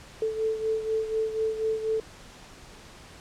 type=beating tone pair; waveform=sine; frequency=439.6 / 443.7 Hz; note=A4 / A4; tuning=-2 / +14 cents; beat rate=4.1 Hz; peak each=-26 / -32 dBFS; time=0.22-2 s; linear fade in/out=2 ms; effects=pink hiss -48 dBFS RMS until 3.2 s + low-pass 8000 Hz 12 dB/octave